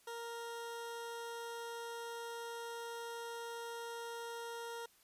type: tone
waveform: 20% pulse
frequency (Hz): 466.2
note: A#4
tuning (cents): 0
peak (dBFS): -38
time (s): 0.07-4.86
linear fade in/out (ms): 5
effects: white hiss -68 dBFS RMS until 5.03 s + resampled to 32000 Hz